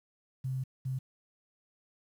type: tone bursts at uneven times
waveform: sine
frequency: 130.81 Hz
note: C3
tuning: in tune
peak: -31 dBFS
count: 2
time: 0.44-0.64 / 0.85-0.99 s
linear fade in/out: 10 ms
effects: 10-bit